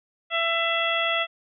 harmonic tone, 668 Hz, E5, 23 cents sharp, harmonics 1 / 2 / 3 / 4 / 5, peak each -28 / -28 / -28 / -28 / -28 dBFS, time 0.3-1.27 s, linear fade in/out 50 ms, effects none

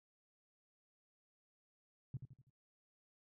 sine tone with echo, 130.81 Hz, C3, in tune, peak -39 dBFS, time 2.14-2.17 s, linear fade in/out 2 ms, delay 82 ms, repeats 4, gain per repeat -7 dB, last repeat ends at 2.498 s, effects noise-tail reverb RT60 0.1 s tail -22 dB re dry

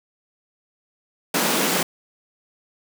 pink high-pass noise, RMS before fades -21 dBFS, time 1.34-1.83 s, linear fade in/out 5 ms, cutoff 160 Hz, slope 96 dB/octave, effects none

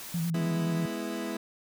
white noise, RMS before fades -42 dBFS, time 0-0.3 s, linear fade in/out 0 ms
sine tone with vibrato, 167.3 Hz, E3, 26 cents sharp, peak -27 dBFS, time 0.14-0.86 s, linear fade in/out 5 ms, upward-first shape square, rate 9.5 Hz, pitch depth 45 cents each way
30% pulse chord, E major, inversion first, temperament equal, 207.7 / 246.9 / 329.6 Hz, G#3 / B3 / E4, 0 / 0 / 0 cents, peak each -34 / -35 / -33 dBFS, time 0.34-1.37 s, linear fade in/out 5 ms
effects none

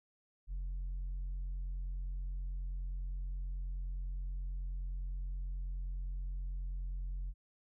sine tone with tanh clipping, 44.75 Hz, F1, 43 cents sharp, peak -37 dBFS, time 0.47-7.34 s, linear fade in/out 50 ms, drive 2 dB, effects none

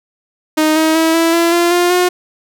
sawtooth tone with pitch steps, 310.6 / 317.1 / 323.8 / 330.6 / 337.5 / 344.6 / 351.9 / 359.3 Hz, D#4 / D#4 / E4 / E4 / E4 / F4 / F4 / F4, -3 / +33 / -31 / +5 / +41 / -23 / +13 / +49 cents, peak -6 dBFS, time 0.57-2.09 s, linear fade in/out 10 ms, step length 190 ms, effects none

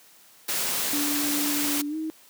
white noise, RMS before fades -27 dBFS, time 0.48-1.82 s, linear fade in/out 10 ms
sine tone with pitch glide, 291.3 to 315.8 Hz, D4 to D#4, -14 to +26 cents, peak -27 dBFS, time 0.93-2.1 s, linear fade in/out 0 ms, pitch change +140 cents, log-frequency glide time 1.88-1.96 s
effects white hiss -54 dBFS RMS until 2.29 s + high-pass 150 Hz 12 dB/octave

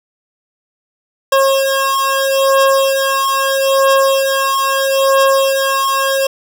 25% pulse beating tone pair, 541 / 541.77 Hz, C#5 / C#5, -42 / -40 cents, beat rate 0.77 Hz, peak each -10 dBFS, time 1.32-6.27 s, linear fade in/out 5 ms, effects none

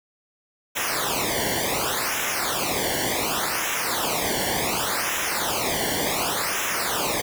pink noise with flanger, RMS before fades -25 dBFS, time 0.75-7.22 s, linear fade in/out 20 ms, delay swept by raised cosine 0.22 to 0.8 ms, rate 0.68 Hz, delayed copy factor -0.95, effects none

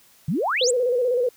sine exponential sweep, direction up, 134.2 to 8480 Hz, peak -20 dBFS, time 0.28-0.71 s, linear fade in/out 5 ms
sine tone with vibrato, 493.9 Hz, B4, in tune, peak -18 dBFS, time 0.61-1.29 s, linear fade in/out 5 ms, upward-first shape square, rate 16 Hz, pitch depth 55 cents each way
effects white hiss -55 dBFS RMS until 1.36 s

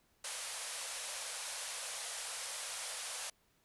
white band-pass noise, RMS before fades -43 dBFS, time 0.24-3.3 s, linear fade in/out 5 ms, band 470 to 11000 Hz, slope 96 dB/octave, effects pink hiss -73 dBFS RMS until 3.64 s

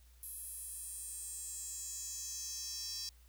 square tone with high-pass filter sweep, 364.1 Hz, F#4, 28 cents flat, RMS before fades -44 dBFS, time 0.23-3.09 s, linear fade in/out 0 ms, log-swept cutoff 11000 to 5200 Hz, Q 5.3, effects added 60 Hz sine -59 dBFS peak until 3.28 s + white hiss -69 dBFS RMS until 3.28 s

